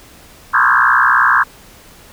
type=tone with frequency modulation; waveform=sine; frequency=1336 Hz; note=E6; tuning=23 cents sharp; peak=-8 dBFS; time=0.53-1.44 s; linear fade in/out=20 ms; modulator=61.5 Hz; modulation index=5.6; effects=pink hiss -42 dBFS RMS until 2.12 s

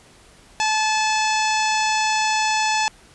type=harmonic tone; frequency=866 Hz; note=A5; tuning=28 cents flat; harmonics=1 / 2 / 3 / 4 / 5 / 6 / 7 / 8 / 9; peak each=-20 / -27 / -25 / -31 / -31 / -30 / -32 / -32 / -35 dBFS; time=0.6-2.88 s; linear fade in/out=0 ms; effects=pink hiss -50 dBFS RMS until 3.14 s + resampled to 24000 Hz

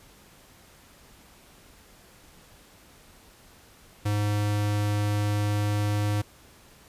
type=tone; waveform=square; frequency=103.83 Hz; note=G#2; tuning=in tune; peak=-24 dBFS; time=4.05-6.22 s; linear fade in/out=10 ms; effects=pink hiss -54 dBFS RMS until 6.88 s + resampled to 32000 Hz

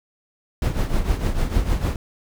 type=noise with tremolo; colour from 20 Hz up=brown; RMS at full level=-18 dBFS; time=0.62-1.96 s; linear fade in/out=2 ms; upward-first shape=triangle; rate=6.6 Hz; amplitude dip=75%; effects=none

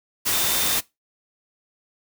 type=tone in noise; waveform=sine; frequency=3607 Hz; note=A7; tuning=42 cents sharp; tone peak=-30 dBFS; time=0.32-0.78 s; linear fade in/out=20 ms; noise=white; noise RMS=-22 dBFS; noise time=0.25-0.81 s; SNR=-11 dB; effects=noise-tail reverb RT60 0.2 s tail -21 dB re dry

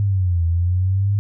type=exponential two-way sweep; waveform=sine; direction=down then up; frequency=103.2 to 83 to 103.2 Hz; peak=-15 dBFS; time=0-1.19 s; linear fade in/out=0 ms; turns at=0.45 s; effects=none

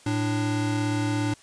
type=tone pair together; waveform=square; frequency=110.9 / 295.5 Hz; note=A2 / D4; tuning=+14 / +11 cents; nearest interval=octave + perfect fourth; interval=1697 cents; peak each=-27 / -27 dBFS; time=0.06-1.34 s; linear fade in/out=5 ms; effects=white hiss -53 dBFS RMS until 1.42 s + resampled to 22050 Hz

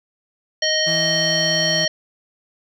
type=harmonic tone; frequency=622.3 Hz; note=D#5; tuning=in tune; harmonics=1 / 3 / 5 / 7 / 9; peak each=-23 / -23 / -23 / -23 / -23 dBFS; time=0.62-1.88 s; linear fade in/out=5 ms
type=tone; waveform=35% pulse; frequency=164.81 Hz; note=E3; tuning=in tune; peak=-24 dBFS; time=0.86-1.86 s; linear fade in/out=20 ms
effects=none

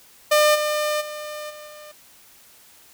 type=tone with level steps; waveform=sawtooth; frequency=602 Hz; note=D5; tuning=43 cents sharp; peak=-10 / -17 / -27 / -34 / -36 dBFS; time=0.31-1.92 s; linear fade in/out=10 ms; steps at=0.54 / 1 / 1.49 / 1.66 s; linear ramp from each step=20 ms; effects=white hiss -51 dBFS RMS until 2.93 s

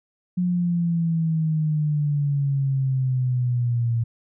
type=exponential sweep; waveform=sine; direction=down; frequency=180.7 to 115.3 Hz; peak=-19 dBFS; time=0.37-4.04 s; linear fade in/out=10 ms; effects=none

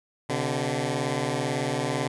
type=beating tone pair; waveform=10% pulse; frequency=127.2 / 145.2 Hz; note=C3 / D3; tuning=-48 / -19 cents; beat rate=18 Hz; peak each=-20 dBFS; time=0.29-2.08 s; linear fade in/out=10 ms; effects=resampled to 24000 Hz

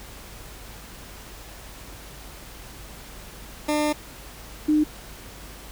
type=tone pair in turn; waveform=20% pulse / sine; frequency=300 / 303.7 Hz; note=D4 / D#4; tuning=+37 / -42 cents; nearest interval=unison; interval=21 cents; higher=second; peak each=-16 / -16 dBFS; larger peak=neither; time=3.68-3.93 / 4.68-4.84 s; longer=first; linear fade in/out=10 ms; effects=added 50 Hz sine -45 dBFS peak until 5.71 s + pink hiss -43 dBFS RMS until 5.71 s

